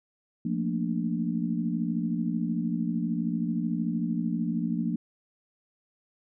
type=chord; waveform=sine; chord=Bb major seventh; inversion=second; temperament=equal; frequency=174.61 / 220 / 233.1 / 293.7 Hz; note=F3 / A3 / Bb3 / D4; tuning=0 / 0 / 0 / 0 cents; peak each=-30 / -33 / -30 / -34 dBFS; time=0.45-4.96 s; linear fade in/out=5 ms; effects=none